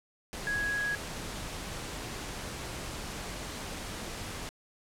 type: tone in noise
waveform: sine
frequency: 1661.2 Hz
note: G#6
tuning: in tune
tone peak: -29 dBFS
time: 0.47-0.95 s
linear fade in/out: 0 ms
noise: pink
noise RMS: -39 dBFS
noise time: 0.33-4.49 s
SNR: +7 dB
effects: low-pass 10000 Hz 12 dB/octave